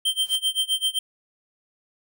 square tone with tremolo, 3136 Hz, G7, in tune, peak -19 dBFS, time 0.05-0.99 s, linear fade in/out 5 ms, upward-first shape sine, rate 7.7 Hz, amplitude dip 95%
white noise with exponential growth, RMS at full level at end -38 dBFS, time 0.12-0.36 s, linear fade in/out 5 ms, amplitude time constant 51 ms
effects none

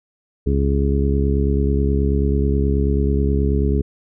harmonic tone, 69.3 Hz, C#2, in tune, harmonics 1 / 2 / 3 / 4 / 5 / 6, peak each -17 / -23 / -24 / -26 / -29 / -24 dBFS, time 0.46-3.82 s, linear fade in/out 10 ms, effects none

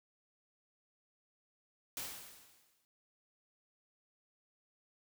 white noise with exponential decay, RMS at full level -40 dBFS, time 1.97-2.85 s, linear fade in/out 0 ms, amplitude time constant 190 ms, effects none

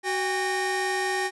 45% pulse tone cluster, 375 / 807 / 1850 Hz, F#4 / G#5 / A#6, +23 / -50 / -14 cents, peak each -29 dBFS, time 0.03-1.31 s, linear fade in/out 50 ms, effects resampled to 24000 Hz

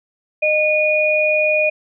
sine tone pair together, 613.2 / 2453 Hz, D#5 / D#7, -25 / -25 cents, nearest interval 2 octaves, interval 2400 cents, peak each -16 / -16 dBFS, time 0.42-1.7 s, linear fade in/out 10 ms, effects none

